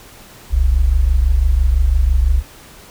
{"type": "tone pair together", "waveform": "sine", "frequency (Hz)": [40.02, 66], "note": ["D#1", "C2"], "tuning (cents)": [50, 16], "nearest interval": "major sixth", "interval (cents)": 866, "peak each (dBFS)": [-14, -12], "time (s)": [0.5, 2.43], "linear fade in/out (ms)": 50, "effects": ["pink hiss -41 dBFS RMS until 2.9 s"]}